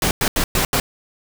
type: noise bursts at uneven times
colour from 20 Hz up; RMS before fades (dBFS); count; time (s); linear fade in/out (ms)
pink; -18; 5; 0.02-0.11 / 0.21-0.28 / 0.36-0.44 / 0.55-0.65 / 0.73-0.8; 2
effects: none